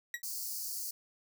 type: tone with exponential decay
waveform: 40% pulse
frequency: 1917 Hz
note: A#6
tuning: 48 cents sharp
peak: -30 dBFS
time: 0.14-0.22 s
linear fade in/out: 2 ms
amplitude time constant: 16 ms
type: high-pass noise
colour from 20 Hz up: white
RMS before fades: -39 dBFS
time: 0.23-0.91 s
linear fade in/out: 5 ms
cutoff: 4400 Hz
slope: 96 dB/octave
effects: none